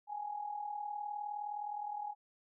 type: tone with amplitude modulation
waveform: sine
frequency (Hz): 830.6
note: G#5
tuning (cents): 0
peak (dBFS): -35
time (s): 0.07-2.15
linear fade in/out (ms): 50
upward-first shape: sine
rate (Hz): 39.5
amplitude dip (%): 65
effects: none